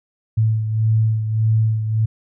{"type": "beating tone pair", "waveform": "sine", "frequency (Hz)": [110, 111.7], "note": ["A2", "A2"], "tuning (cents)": [0, 27], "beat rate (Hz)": 1.7, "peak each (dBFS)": [-15, -23], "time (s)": [0.37, 2.06], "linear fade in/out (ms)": 10, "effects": []}